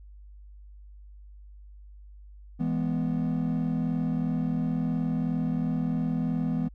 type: chord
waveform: triangle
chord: E major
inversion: none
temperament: equal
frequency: 164.81 / 207.7 / 246.9 Hz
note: E3 / G#3 / B3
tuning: 0 / 0 / 0 cents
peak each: -26 / -30 / -26 dBFS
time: 2.59-6.69 s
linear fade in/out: 20 ms
effects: tanh soft clip ceiling -17 dBFS + added 50 Hz sine -45 dBFS peak until 6.74 s